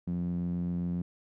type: tone with band-pass filter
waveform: sawtooth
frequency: 87.5 Hz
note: F2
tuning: 4 cents sharp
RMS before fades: -32 dBFS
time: 0.07-1.02 s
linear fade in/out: 5 ms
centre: 190 Hz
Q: 4.7
effects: none